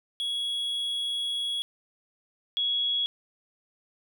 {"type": "tone pair in turn", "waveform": ["triangle", "sine"], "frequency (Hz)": [3341, 3341], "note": ["G#7", "G#7"], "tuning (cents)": [10, 10], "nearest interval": "unison", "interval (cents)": 0, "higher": "neither", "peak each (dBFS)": [-26, -24], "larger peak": "second", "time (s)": [[0.2, 1.62], [2.57, 3.06]], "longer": "first", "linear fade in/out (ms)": 0, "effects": []}